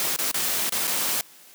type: noise with dropouts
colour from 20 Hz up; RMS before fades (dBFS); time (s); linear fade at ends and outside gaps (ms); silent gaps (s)
white; -25; 0-1.21; 1; 0.163-0.188 / 0.314-0.343 / 0.695-0.722 / 0.872-0.876
effects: white hiss -50 dBFS RMS until 1.54 s + high-pass 150 Hz 12 dB/octave